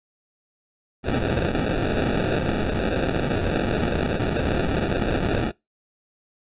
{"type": "noise with sample-and-hold", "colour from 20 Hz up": "white", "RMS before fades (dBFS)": -23, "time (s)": [1.03, 5.52], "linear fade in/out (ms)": 50, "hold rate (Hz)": 1050, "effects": ["noise-tail reverb RT60 0.2 s tail -23 dB re dry", "resampled to 8000 Hz"]}